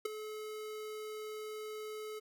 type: tone with ADSR envelope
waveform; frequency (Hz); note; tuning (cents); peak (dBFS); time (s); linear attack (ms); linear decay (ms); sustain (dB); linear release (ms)
square; 429.5; A4; -42; -30; 0.05-2.2; 7; 9; -12; 18
effects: none